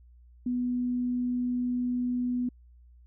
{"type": "tone", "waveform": "sine", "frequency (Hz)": 246.9, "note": "B3", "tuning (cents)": 0, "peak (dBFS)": -26, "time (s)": [0.46, 2.49], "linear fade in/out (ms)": 5, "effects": ["added 60 Hz sine -52 dBFS peak until 3.06 s"]}